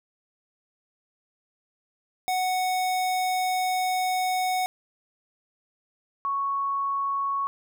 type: tone pair in turn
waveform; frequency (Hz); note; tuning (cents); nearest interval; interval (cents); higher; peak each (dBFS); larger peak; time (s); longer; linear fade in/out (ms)
square / sine; 740 / 1108.7; F#5 / C#6; 0 / 0; perfect fifth; 700; second; -24; neither; 2.28-4.66 / 6.25-7.47; first; 0
effects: none